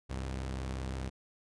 sawtooth tone pair together, 65.41 / 100.94 Hz, C2 / G#2, 0 / -49 cents, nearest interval minor sixth, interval 751 cents, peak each -32 / -40 dBFS, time 0.09-1.1 s, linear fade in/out 20 ms, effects resampled to 22050 Hz

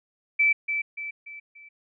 sine tone with echo, 2319 Hz, D7, 22 cents flat, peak -17 dBFS, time 0.39-0.53 s, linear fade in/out 10 ms, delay 290 ms, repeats 4, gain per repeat -7 dB, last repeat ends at 1.69 s, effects none

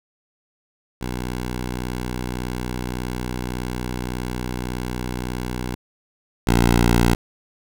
10% pulse tone pair in turn, 61.74 / 58.95 Hz, B1 / A#1, 0 / +20 cents, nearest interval minor second, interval 80 cents, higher first, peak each -17 / -6 dBFS, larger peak second, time 1.01-5.75 / 6.47-7.15 s, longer first, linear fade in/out 5 ms, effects none

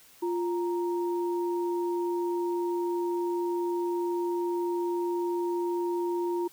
sine tone pair together, 349.2 / 932.3 Hz, F4 / A#5, 0 / 0 cents, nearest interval octave + perfect fourth, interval 1700 cents, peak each -27 / -35 dBFS, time 0.22-6.48 s, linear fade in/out 10 ms, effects white hiss -56 dBFS RMS until 6.52 s

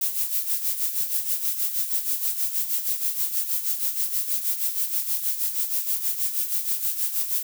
violet noise with tremolo, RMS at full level -23 dBFS, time 0.01-7.43 s, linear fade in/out 5 ms, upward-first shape sine, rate 6.3 Hz, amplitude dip 65%, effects none

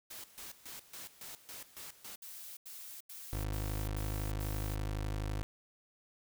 white noise with tremolo, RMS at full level -47 dBFS, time 0.1-2.16 s, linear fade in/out 10 ms, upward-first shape square, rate 3.6 Hz, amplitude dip 80%
blue noise bursts, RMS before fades -48 dBFS, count 6, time 2.22-4.75 s, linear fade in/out 5 ms, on 350 ms, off 86 ms
25% pulse tone, 51.91 Hz, G#1, in tune, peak -31 dBFS, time 3.33-5.43 s, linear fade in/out 0 ms
effects none

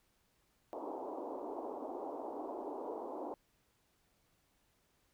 pink band-pass noise, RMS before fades -43 dBFS, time 0.73-3.34 s, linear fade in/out 0 ms, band 280 to 980 Hz, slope 48 dB/octave, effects pink hiss -75 dBFS RMS until 5.13 s

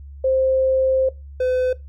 sine / triangle tone pair in turn, 525 / 508 Hz, C5 / B4, +6 / +49 cents, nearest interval minor second, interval 57 cents, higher first, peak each -15 dBFS, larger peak neither, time 0.24-1.09 / 1.4-1.73 s, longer first, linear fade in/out 5 ms, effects noise-tail reverb RT60 0.2 s tail -18 dB re dry + added 70 Hz sine -35 dBFS peak until 1.88 s

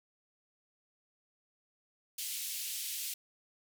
white band-pass noise, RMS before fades -39 dBFS, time 2.18-3.14 s, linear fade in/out 5 ms, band 2500 to 16000 Hz, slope 24 dB/octave, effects none

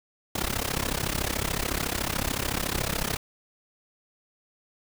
pink noise with amplitude modulation, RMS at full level -25 dBFS, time 0.35-3.17 s, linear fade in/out 5 ms, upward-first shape sine, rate 33.8 Hz, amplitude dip 90%, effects none

